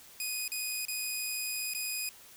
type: tone with dropouts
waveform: 10% pulse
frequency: 2489 Hz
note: D#7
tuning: in tune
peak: -24 dBFS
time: 0.2-2.09 s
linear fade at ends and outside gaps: 1 ms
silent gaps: 0.479-0.518 / 0.852-0.883 / 1.736-1.748 s
effects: white hiss -54 dBFS RMS until 2.36 s